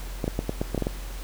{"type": "clicks", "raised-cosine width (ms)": 2, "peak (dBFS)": -12, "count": 9, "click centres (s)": [0.242, 0.279, 0.391, 0.494, 0.615, 0.747, 0.778, 0.823, 0.869], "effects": ["added 44 Hz sine -33 dBFS peak until 1.23 s", "pink hiss -43 dBFS RMS until 1.23 s"]}